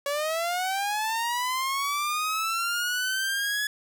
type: linear sweep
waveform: sawtooth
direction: up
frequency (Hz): 560 to 1702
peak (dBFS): -22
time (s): 0.06-3.67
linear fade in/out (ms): 2
effects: none